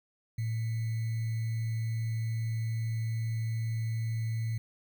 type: tone with sample-and-hold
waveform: sine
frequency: 112.8 Hz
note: A2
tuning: 44 cents sharp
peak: -29 dBFS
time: 0.38-4.58 s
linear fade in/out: 5 ms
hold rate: 2100 Hz
effects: none